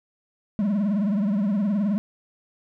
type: tone with vibrato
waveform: triangle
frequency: 203 Hz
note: G#3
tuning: 39 cents flat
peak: -18 dBFS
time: 0.59-1.98 s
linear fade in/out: 0 ms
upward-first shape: triangle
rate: 19 Hz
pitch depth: 160 cents each way
effects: none